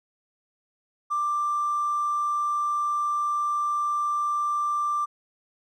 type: tone with hard clipping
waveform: triangle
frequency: 1181 Hz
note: D6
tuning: 9 cents sharp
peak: -23 dBFS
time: 1.1-5.06 s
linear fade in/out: 20 ms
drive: 3 dB
effects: none